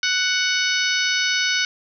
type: harmonic tone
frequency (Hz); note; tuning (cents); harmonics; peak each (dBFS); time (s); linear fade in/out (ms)
742; F#5; +5; 2 / 3 / 4 / 5 / 6 / 7 / 8; -23 / -25 / -26 / -27 / -28 / -28 / -29; 0.03-1.65; 2
effects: none